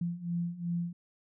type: beating tone pair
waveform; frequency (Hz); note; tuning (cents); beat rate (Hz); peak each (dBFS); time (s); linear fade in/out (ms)
sine; 170.5 / 173.2; F3 / F3; -41 / -14; 2.7; -36 / -33; 0.01-0.93; 5
effects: none